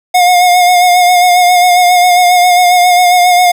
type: tone with vibrato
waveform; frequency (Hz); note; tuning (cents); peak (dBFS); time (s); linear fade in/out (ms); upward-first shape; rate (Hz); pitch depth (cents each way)
square; 717; F5; +45; -5; 0.14-3.52; 10; sine; 7.4; 31
effects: none

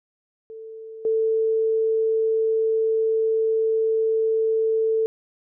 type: tone with level steps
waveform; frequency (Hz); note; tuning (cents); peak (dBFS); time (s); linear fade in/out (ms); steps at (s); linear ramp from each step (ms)
sine; 444; A4; +16; -35 / -18; 0.5-5.06; 0; 1.05; 2
effects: none

